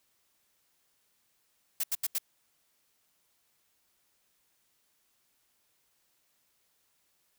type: noise bursts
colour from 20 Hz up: blue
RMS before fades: -30 dBFS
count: 4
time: 1.8-2.184 s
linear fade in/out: 5 ms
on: 36 ms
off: 80 ms
effects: white hiss -73 dBFS RMS until 7.38 s